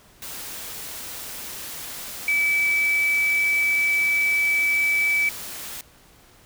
sine tone in noise, 2302 Hz, D7, 35 cents flat, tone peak -18 dBFS, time 2.28-5.29 s, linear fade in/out 2 ms, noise white, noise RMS -35 dBFS, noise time 0.22-5.81 s, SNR +14 dB, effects pink hiss -53 dBFS RMS until 6.45 s

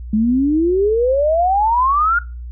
sine exponential sweep, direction up, 208.4 to 1442 Hz, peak -12 dBFS, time 0.13-2.19 s, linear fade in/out 5 ms, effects noise-tail reverb RT60 0.3 s tail -21 dB re dry + added 60 Hz sine -27 dBFS peak until 2.51 s

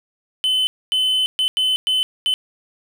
triangle tone bursts at uneven times, 3038 Hz, F#7, 45 cents sharp, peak -14 dBFS, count 6, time 0.44-0.67 / 0.92-1.26 / 1.39-1.48 / 1.57-1.76 / 1.87-2.03 / 2.26-2.34 s, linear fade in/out 0 ms, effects none

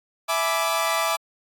sawtooth chord, E dominant seventh, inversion none, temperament equal with one note detuned, 659.3 / 842.7 / 987.8 / 1174.7 Hz, E5 / G#5 / B5 / D6, 0 / +25 / 0 / 0 cents, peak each -22 / -26 / -26 / -21 dBFS, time 0.28-1.17 s, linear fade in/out 20 ms, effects AAC 64 kbps

